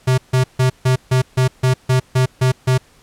square tone bursts, 128.8 Hz, C3, 27 cents flat, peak -12 dBFS, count 11, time 0.07-2.78 s, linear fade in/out 10 ms, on 110 ms, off 150 ms, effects pink hiss -51 dBFS RMS until 3.02 s + low-pass 11000 Hz 12 dB/octave

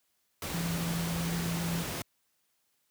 sine tone in noise, 168.8 Hz, E3, 41 cents sharp, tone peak -31 dBFS, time 0.54-1.83 s, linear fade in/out 2 ms, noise pink, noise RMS -36 dBFS, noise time 0.42-2.02 s, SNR +2 dB, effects white hiss -75 dBFS RMS until 2.9 s + high-pass 60 Hz 12 dB/octave

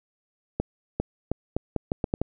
accelerating click train, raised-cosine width 2 ms, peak -11 dBFS, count 9, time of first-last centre 0.6-2.216 s, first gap 400 ms, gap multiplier 0.79, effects none

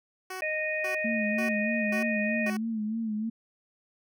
10% pulse tone bursts, 373.3 Hz, F#4, 15 cents sharp, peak -27 dBFS, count 5, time 0.3-2.57 s, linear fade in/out 5 ms, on 110 ms, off 430 ms
harmonic tone, 619 Hz, D#5, 9 cents flat, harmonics 1 / 3 / 4, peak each -32 / -32 / -32 dBFS, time 0.42-2.5 s, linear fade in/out 2 ms
sine tone with vibrato, 220 Hz, A3, in tune, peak -28 dBFS, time 1.04-3.3 s, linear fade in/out 10 ms, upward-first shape sine, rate 3.2 Hz, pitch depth 68 cents each way
effects none

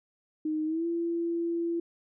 sine tone with pitch glide, 310 to 338.1 Hz, D#4 to E4, -6 to +44 cents, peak -27 dBFS, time 0.45-1.8 s, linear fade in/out 5 ms, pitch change +150 cents, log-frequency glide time 0.65-0.86 s, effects none

